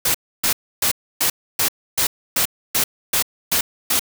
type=noise bursts; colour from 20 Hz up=white; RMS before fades=-18 dBFS; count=11; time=0.05-3.995 s; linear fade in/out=5 ms; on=95 ms; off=290 ms; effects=none